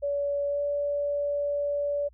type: tone with pitch glide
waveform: sine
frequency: 570 to 576 Hz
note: C#5 to D5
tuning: +48 to -34 cents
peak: -25 dBFS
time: 0.02-2.09 s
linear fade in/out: 20 ms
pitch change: +18 cents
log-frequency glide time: 0.47-0.61 s
effects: added 60 Hz sine -54 dBFS peak until 2.13 s